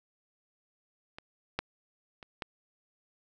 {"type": "clicks", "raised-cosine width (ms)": 0.3, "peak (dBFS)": [-27, -14, -30, -19], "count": 4, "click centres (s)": [1.185, 1.59, 2.228, 2.422], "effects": []}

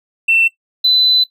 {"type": "tone pair in turn", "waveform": "triangle", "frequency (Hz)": [2688, 4011], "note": ["E7", "B7"], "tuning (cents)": [33, 26], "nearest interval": "perfect fifth", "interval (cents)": 693, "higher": "second", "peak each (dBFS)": -6, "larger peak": "neither", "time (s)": [[0.28, 0.48], [0.84, 1.24]], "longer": "second", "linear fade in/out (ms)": 10, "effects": ["noise-tail reverb RT60 0.1 s tail -19 dB re dry", "tanh soft clip ceiling -6 dBFS"]}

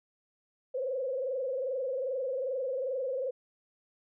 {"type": "tone with frequency modulation", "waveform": "sine", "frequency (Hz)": 523, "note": "C5", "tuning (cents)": -1, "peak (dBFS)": -30, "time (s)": [0.74, 3.31], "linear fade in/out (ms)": 10, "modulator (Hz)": 22.5, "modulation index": 1.4, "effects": []}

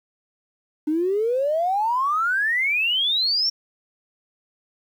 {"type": "exponential sweep", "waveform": "triangle", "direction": "up", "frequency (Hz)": [296.4, 5588], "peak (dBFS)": -15, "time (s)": [0.87, 3.5], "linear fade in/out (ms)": 10, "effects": ["tanh soft clip ceiling -17 dBFS", "9-bit"]}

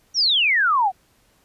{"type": "exponential sweep", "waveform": "sine", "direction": "down", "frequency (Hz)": [5920, 715], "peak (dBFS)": -15, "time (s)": [0.14, 0.92], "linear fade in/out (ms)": 50, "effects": ["pink hiss -60 dBFS RMS until 1.44 s", "resampled to 32000 Hz"]}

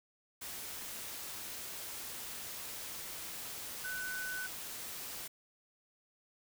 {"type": "tone in noise", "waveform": "sine", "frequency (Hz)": 1500, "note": "F#6", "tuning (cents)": 23, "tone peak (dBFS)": -38, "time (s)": [3.84, 4.47], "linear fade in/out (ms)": 10, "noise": "white", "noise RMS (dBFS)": -44, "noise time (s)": [0.41, 5.28], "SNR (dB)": 3, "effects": []}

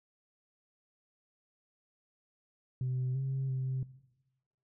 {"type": "tone with pitch steps", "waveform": "sine", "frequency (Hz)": [127.9, 134, 130.9], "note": ["C3", "C3", "C3"], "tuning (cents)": [-39, 42, 1], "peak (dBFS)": -29, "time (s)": [2.81, 3.83], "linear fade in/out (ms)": 2, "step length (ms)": 340, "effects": ["noise-tail reverb RT60 1.0 s tail -19 dB re dry", "tanh soft clip ceiling -28 dBFS"]}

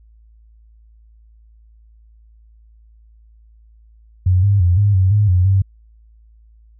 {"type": "tone with pitch steps", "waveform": "sine", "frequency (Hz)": [91.4, 100.5, 88.1, 102.2, 93.9, 104.3, 90.3, 96.7], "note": ["F#2", "G2", "F2", "G#2", "F#2", "G#2", "F#2", "G2"], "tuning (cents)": [-21, 44, 16, -27, 26, 8, -42, -23], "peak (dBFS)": -10, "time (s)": [4.26, 5.62], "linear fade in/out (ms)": 5, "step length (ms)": 170, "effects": ["added 55 Hz sine -45 dBFS peak until 6.79 s"]}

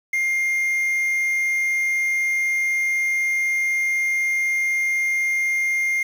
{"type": "tone with quantisation", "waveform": "triangle", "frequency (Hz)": 2116, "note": "C7", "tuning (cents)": 19, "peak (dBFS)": -17, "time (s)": [0.13, 6.03], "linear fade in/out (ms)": 5, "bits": 7, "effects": []}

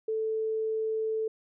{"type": "tone", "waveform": "sine", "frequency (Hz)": 440, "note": "A4", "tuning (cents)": 0, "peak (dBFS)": -27, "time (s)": [0.08, 1.28], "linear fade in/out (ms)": 5, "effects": []}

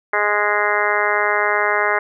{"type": "harmonic tone", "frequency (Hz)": 207.7, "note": "G#3", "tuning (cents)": 0, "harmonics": [2, 3, 4, 5, 6, 7, 8, 9, 10], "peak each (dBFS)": [-24, -24, -24, -24, -24, -24, -24, -24, -24], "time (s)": [0.13, 1.99], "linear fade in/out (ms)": 5, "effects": []}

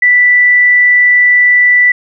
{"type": "tone", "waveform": "sine", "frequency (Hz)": 1973, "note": "B6", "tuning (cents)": -2, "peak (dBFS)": -4, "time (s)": [0.02, 1.92], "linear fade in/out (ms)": 5, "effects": []}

